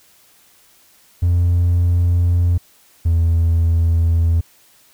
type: tone pair in turn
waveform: triangle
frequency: 87.3 / 83.35 Hz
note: F2 / E2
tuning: 0 / +20 cents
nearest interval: minor second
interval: 80 cents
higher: first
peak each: -9 dBFS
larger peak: neither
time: 1.22-2.58 / 3.05-4.41 s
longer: neither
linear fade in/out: 10 ms
effects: tanh soft clip ceiling -7 dBFS + white hiss -52 dBFS RMS until 4.93 s